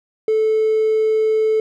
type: tone with hard clipping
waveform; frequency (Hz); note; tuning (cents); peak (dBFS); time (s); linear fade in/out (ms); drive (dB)
triangle; 436.9; A4; -12; -14; 0.28-1.6; 2; 4
effects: none